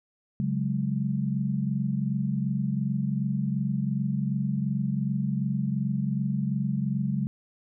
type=chord; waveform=sine; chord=C# suspended fourth; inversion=none; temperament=equal; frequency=138.59 / 185 / 207.7 Hz; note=C#3 / F#3 / G#3; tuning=0 / 0 / 0 cents; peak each=-28 / -30 / -29 dBFS; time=0.4-7.27 s; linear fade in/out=0 ms; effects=none